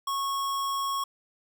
square tone, 1100 Hz, C#6, 14 cents flat, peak -28 dBFS, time 0.07-1.04 s, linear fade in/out 5 ms, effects 10-bit

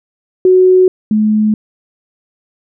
sine tone pair in turn, 370 / 214.1 Hz, F#4 / A3, 0 / -47 cents, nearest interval major sixth, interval 947 cents, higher first, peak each -4 / -8 dBFS, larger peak first, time 0.45-0.88 / 1.11-1.54 s, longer neither, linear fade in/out 2 ms, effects none

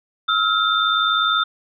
sine tone cluster, 1290 / 1390 / 3586 Hz, E6 / F6 / A7, -38 / -9 / +32 cents, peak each -20 dBFS, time 0.28-1.44 s, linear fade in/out 10 ms, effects none

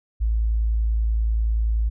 sine tone, 55.2 Hz, A1, 6 cents sharp, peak -18 dBFS, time 0.2-1.9 s, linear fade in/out 20 ms, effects none

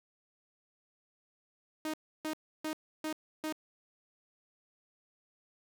sawtooth tone bursts, 311.1 Hz, D#4, in tune, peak -30 dBFS, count 5, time 1.85-3.525 s, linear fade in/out 2 ms, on 87 ms, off 310 ms, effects none

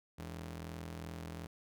sawtooth ring-modulated tone, 123.8 Hz, B2, 5 cents sharp, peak -36 dBFS, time 0.18-1.47 s, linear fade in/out 10 ms, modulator 40.5 Hz, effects none

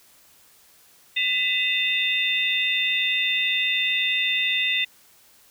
sine tone cluster, 2000 / 2569 / 2757 / 3602 Hz, B6 / E7 / F7 / A7, +21 / -45 / -23 / +40 cents, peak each -26 / -27 / -27 / -24 dBFS, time 1.16-4.85 s, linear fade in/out 10 ms, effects white hiss -55 dBFS RMS until 5.5 s

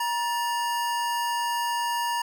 square tone pair together, 947.5 / 1760 Hz, A#5 / A6, +28 / 0 cents, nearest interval major seventh, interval 1072 cents, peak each -26 / -35 dBFS, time 0-2.22 s, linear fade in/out 5 ms, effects none

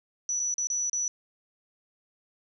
sine tone with dropouts, 5920 Hz, F#8, in tune, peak -26 dBFS, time 0.29-1.08 s, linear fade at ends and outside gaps 1 ms, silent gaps 0.395-0.399 / 0.541-0.581 / 0.671-0.701 / 0.897-0.93 s, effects none

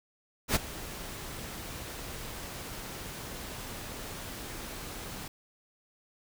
pink noise with ADSR envelope, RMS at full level -24 dBFS, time 0.48-5.28 s, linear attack 73 ms, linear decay 21 ms, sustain -17 dB, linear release 4 ms, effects none

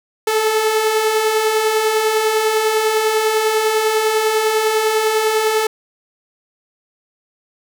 sawtooth beating tone pair, 427.6 / 437.6 Hz, A4 / A4, -49 / -9 cents, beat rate 10 Hz, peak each -19 / -11 dBFS, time 0.27-5.67 s, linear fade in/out 5 ms, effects none

